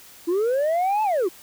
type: linear two-way sweep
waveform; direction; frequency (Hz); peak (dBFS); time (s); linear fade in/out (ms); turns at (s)
sine; up then down; 324 to 880 to 324; -16; 0.27-1.29; 20; 1.03
effects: tanh soft clip ceiling -18 dBFS + white hiss -47 dBFS RMS until 1.42 s